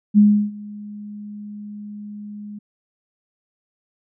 sine tone with ADSR envelope, 207.7 Hz, G#3, in tune, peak -7 dBFS, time 0.14-2.59 s, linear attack 38 ms, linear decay 330 ms, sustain -24 dB, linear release 9 ms, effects none

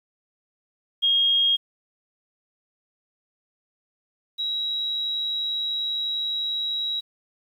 sine tone pair in turn, 3255 / 3863 Hz, G#7 / B7, -36 / -39 cents, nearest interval minor third, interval 297 cents, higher second, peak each -17 / -24 dBFS, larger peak first, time 1.02-1.57 / 4.38-7.01 s, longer second, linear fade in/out 20 ms, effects 9-bit

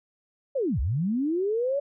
sine linear two-way sweep, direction down then up, 578 to 55 to 578 Hz, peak -23 dBFS, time 0.55-1.8 s, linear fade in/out 10 ms, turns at 0.8 s, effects none

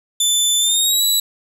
20% pulse tone with pitch glide, 3520 to 3928 Hz, A7 to B7, 0 to -10 cents, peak -8 dBFS, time 0.2-1.2 s, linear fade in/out 5 ms, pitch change +190 cents, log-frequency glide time 0.59-1.04 s, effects 8-bit

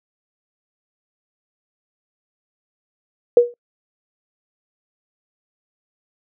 sine tone with exponential decay, 480.7 Hz, B4, 47 cents flat, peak -3 dBFS, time 3.37-3.54 s, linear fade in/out 2 ms, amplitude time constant 36 ms, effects noise-tail reverb RT60 0.1 s tail -25 dB re dry

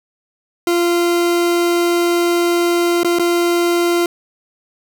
40% pulse tone with dropouts, 345.7 Hz, F4, 18 cents flat, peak -12 dBFS, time 0.67-4.06 s, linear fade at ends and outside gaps 2 ms, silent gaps 3.033-3.046 / 3.187-3.195 s, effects none

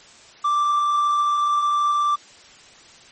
triangle tone, 1174.7 Hz, D6, in tune, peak -15 dBFS, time 0.44-2.16 s, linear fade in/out 10 ms, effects white hiss -47 dBFS RMS until 3.11 s + MP3 32 kbps

